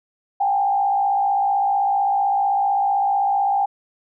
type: tone with frequency modulation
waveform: sine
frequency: 798 Hz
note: G5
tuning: 31 cents sharp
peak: -16 dBFS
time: 0.4-3.66 s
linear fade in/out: 10 ms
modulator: 55.7 Hz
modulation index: 0.7
effects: none

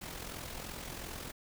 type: noise with amplitude modulation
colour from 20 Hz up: pink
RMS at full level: -41 dBFS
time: 0.01-1.32 s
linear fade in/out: 10 ms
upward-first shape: sine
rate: 42.8 Hz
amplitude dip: 55%
effects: none

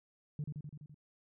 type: tone with echo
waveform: sine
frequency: 148.3 Hz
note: D3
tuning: 17 cents sharp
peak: -33 dBFS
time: 0.39-0.44 s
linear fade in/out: 2 ms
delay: 84 ms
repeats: 6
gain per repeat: -3 dB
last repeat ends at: 0.944 s
effects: tanh soft clip ceiling -32 dBFS

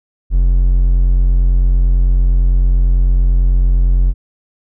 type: tone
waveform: triangle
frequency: 44.48 Hz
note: F1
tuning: 32 cents sharp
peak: -6 dBFS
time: 0.3-4.14 s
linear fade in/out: 50 ms
effects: none

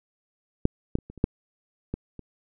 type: clicks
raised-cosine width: 3 ms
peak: -6 / -9 / -28 / -28 / -30 / -7 / -16 / -26 dBFS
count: 8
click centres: 0.654 / 0.954 / 0.987 / 1.1 / 1.177 / 1.241 / 1.94 / 2.193 s
effects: none

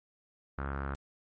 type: tone with low-pass filter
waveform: sawtooth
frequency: 68.9 Hz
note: C#2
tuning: 10 cents flat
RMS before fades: -36 dBFS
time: 0.58-0.95 s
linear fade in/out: 0 ms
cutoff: 1400 Hz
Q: 4.8
effects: MP3 32 kbps

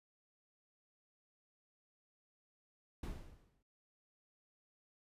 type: noise with exponential decay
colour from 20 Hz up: brown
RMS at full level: -40 dBFS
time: 3.03-3.63 s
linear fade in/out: 5 ms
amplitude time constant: 130 ms
effects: resampled to 32000 Hz

